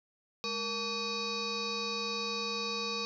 sine tone with frequency modulation, 2489 Hz, D#7, in tune, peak -32 dBFS, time 0.44-3.05 s, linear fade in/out 0 ms, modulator 674 Hz, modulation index 3.9, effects none

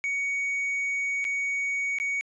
triangle tone with dropouts, 2240 Hz, C#7, 18 cents sharp, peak -24 dBFS, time 0.04-2.21 s, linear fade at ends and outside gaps 0 ms, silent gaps 1.243-1.25 / 1.986-2 s, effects resampled to 22050 Hz

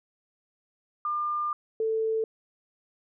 sine tone pair in turn, 1200 / 443.3 Hz, D6 / A4, +37 / +13 cents, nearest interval octave + perfect fourth, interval 1724 cents, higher first, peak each -26 / -24 dBFS, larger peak second, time 1.05-1.53 / 1.8-2.24 s, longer first, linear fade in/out 2 ms, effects none

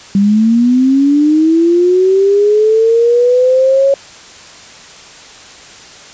sine linear sweep, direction up, 195 to 554.4 Hz, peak -6 dBFS, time 0.15-3.94 s, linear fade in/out 2 ms, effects white hiss -35 dBFS RMS until 6.13 s + resampled to 16000 Hz

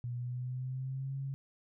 sine tone with pitch glide, 121.4 to 136.27 Hz, B2 to C#3, -29 to -29 cents, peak -35 dBFS, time 0.04-1.34 s, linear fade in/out 0 ms, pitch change +200 cents, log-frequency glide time 0.14-1.16 s, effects none

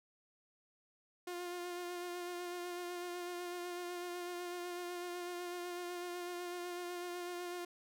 sawtooth tone with vibrato, 353.3 Hz, F4, 20 cents sharp, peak -37 dBFS, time 1.27-7.65 s, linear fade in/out 5 ms, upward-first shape sine, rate 8 Hz, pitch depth 21 cents each way, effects none

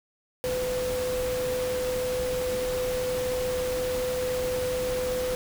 sine tone in noise, 504 Hz, B4, 35 cents sharp, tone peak -26 dBFS, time 0.44-5.35 s, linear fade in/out 0 ms, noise pink, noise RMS -35 dBFS, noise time 0.44-5.35 s, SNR +6 dB, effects none

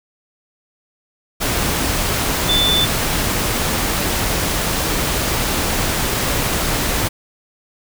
sine tone in noise, 3520 Hz, A7, in tune, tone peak -14 dBFS, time 2.48-2.86 s, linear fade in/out 20 ms, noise pink, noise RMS -19 dBFS, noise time 1.4-7.09 s, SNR +2 dB, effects none

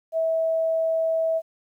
sine tone, 650 Hz, E5, 24 cents flat, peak -20 dBFS, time 0.12-1.42 s, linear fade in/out 50 ms, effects 10-bit

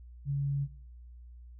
sine tone, 140.3 Hz, C#3, 21 cents sharp, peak -28 dBFS, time 0.25-0.68 s, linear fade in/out 50 ms, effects noise-tail reverb RT60 0.9 s tail -22 dB re dry + added 60 Hz sine -47 dBFS peak until 1.59 s

